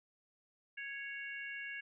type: harmonic tone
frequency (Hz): 554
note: C#5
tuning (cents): -1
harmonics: 3 / 4 / 5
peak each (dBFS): -44 / -46 / -48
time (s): 0.77-1.81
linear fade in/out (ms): 10
effects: none